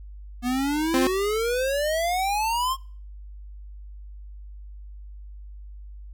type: exponential sweep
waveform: square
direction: up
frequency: 240 to 1082 Hz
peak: -23 dBFS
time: 0.42-2.77 s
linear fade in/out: 50 ms
type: tone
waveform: sawtooth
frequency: 261.6 Hz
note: C4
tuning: in tune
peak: -16 dBFS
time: 0.94-1.07 s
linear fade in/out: 2 ms
effects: noise-tail reverb RT60 0.5 s tail -26 dB re dry + added 50 Hz sine -38 dBFS peak until 6.13 s